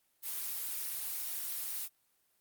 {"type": "noise", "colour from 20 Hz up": "blue", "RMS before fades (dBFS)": -38, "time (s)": [0.22, 1.89], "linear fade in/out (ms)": 50, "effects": ["white hiss -74 dBFS RMS until 2.4 s", "Opus 32 kbps"]}